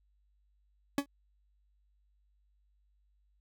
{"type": "tone with exponential decay", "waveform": "40% pulse", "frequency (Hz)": 281.7, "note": "C#4", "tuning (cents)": 28, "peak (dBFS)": -23, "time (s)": [0.98, 1.06], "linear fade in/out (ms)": 2, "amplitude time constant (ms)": 17, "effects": ["added 50 Hz sine -68 dBFS peak until 3.4 s"]}